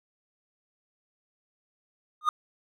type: tone with exponential growth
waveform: triangle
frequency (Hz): 1227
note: D#6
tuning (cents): -25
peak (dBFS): -14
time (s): 2.21-2.29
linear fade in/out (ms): 2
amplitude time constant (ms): 16
effects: none